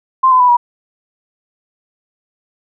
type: tone with pitch steps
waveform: sine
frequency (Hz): 1046.5 / 1017.9 / 990 / 963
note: C6 / C6 / B5 / B5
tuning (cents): 0 / -48 / +4 / -44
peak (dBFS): -6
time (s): 0.23-0.57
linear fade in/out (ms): 10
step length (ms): 85
effects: none